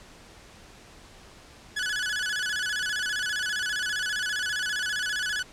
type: tone with vibrato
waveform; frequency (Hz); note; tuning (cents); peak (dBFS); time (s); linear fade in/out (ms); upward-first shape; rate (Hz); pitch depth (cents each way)
sawtooth; 1589; G6; +23; -23; 1.76-5.43; 10; square; 15; 110
effects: pink hiss -50 dBFS RMS until 5.52 s + low-pass 8000 Hz 12 dB/octave